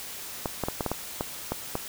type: clicks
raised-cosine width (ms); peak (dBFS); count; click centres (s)
1; -13; 9; 0.458 / 0.637 / 0.685 / 0.808 / 0.863 / 0.916 / 1.209 / 1.52 / 1.754
effects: white hiss -39 dBFS RMS until 1.88 s